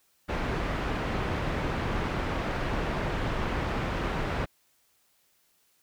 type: low-pass noise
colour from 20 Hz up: pink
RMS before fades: -30 dBFS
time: 0.28-4.46 s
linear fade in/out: 20 ms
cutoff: 2100 Hz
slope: 12 dB/octave
effects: white hiss -68 dBFS RMS until 5.82 s